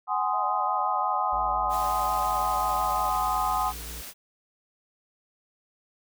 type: chord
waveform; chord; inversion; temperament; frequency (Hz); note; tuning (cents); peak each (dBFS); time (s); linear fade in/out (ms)
sine; Ab dominant seventh; third; just; 747.5 / 830.6 / 1038.3 / 1245.9; Gb5 / Ab5 / C6 / Eb6; +17 / 0 / -14 / +2; -29; 0.07-3.73; 50
type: tone with vibrato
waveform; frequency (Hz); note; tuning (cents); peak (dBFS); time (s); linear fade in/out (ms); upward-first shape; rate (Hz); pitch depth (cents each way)
sine; 622.3; D#5; 0; -38; 0.33-3.1; 10; sine; 5.7; 97
type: harmonic tone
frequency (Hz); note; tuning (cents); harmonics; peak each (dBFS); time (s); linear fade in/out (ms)
58.27; A#1; 0; 1 / 3 / 5 / 7 / 8; -38 / -52 / -55 / -58 / -55; 1.32-4.02; 10
type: noise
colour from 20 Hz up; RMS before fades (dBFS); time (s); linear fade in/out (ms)
white; -40; 1.69-4.14; 50
effects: none